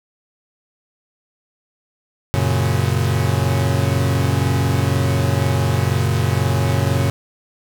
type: chord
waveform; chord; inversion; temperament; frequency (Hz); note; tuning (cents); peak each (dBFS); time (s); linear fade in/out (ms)
40% pulse; F# major; none; equal; 92.5 / 116.54 / 138.59; F#2 / A#2 / C#3; 0 / 0 / 0; -19; 2.34-7.1; 0
effects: none